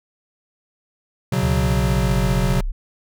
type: chord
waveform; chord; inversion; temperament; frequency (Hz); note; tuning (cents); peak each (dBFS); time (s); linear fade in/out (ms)
square; B suspended second; none; equal; 123.47 / 138.59 / 185; B2 / C#3 / F#3; 0 / 0 / 0; -23; 1.32-2.61; 5
type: linear sweep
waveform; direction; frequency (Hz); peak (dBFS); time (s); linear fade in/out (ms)
sine; down; 77.2 to 31.68; -20; 1.42-2.72; 10
effects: none